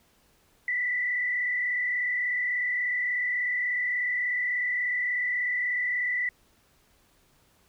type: tone with frequency modulation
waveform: sine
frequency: 1975.5 Hz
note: B6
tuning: in tune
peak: -25 dBFS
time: 0.68-6.29 s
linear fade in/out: 2 ms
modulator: 36.5 Hz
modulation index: 1.1
effects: pink hiss -64 dBFS RMS until 7.68 s